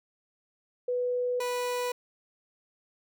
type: tone pair in turn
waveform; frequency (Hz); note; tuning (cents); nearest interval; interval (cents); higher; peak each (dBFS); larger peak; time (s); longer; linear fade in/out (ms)
sine / 30% pulse; 493.9 / 492.2; B4 / B4; 0 / -6; unison; 6; first; -26; neither; 0.88-1.4 / 1.4-1.92; neither; 5
effects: none